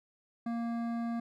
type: tone with hard clipping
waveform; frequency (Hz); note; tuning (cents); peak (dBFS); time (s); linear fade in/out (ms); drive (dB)
triangle; 233.1; A#3; 0; -34; 0.46-1.2; 5; 16
effects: none